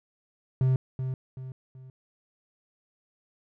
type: tone with echo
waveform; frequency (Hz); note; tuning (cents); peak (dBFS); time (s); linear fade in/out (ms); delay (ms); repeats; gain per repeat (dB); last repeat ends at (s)
triangle; 130; C3; -11; -18; 0.61-0.76; 2; 380; 3; -8; 1.9
effects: none